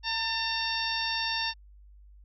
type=harmonic tone with a mistuned harmonic; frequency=910 Hz; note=A#5; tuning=42 cents flat; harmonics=1 / 2 / 3 / 4 / 5 / 6; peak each=-35 / -35 / -35 / -35 / -35 / -35 dBFS; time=0.03-1.54 s; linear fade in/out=50 ms; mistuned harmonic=2; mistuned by=-31 cents; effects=added 50 Hz sine -50 dBFS peak until 2.24 s